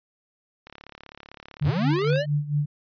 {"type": "click train", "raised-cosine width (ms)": 0.3, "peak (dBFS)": -26, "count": 54, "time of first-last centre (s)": [0.67, 2.159], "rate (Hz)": 35.6}
{"type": "tone with tremolo", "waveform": "sine", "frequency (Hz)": 146.83, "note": "D3", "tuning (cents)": 0, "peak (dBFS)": -19, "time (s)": [1.61, 2.66], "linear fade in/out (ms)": 10, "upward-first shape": "sine", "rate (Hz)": 4.4, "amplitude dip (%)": 80}
{"type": "linear sweep", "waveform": "square", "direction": "up", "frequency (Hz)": [55, 620], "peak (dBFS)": -23, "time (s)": [1.63, 2.26], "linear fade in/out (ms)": 50}
{"effects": ["resampled to 11025 Hz"]}